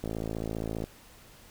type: click train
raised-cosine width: 2 ms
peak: -20 dBFS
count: 45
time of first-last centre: 0.04-0.84 s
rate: 55 Hz
effects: pink hiss -54 dBFS RMS until 1.5 s